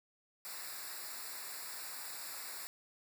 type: noise with comb filter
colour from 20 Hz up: white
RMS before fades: -45 dBFS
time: 0.45-2.67 s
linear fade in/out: 0 ms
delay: 0.32 ms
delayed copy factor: -0.9
effects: none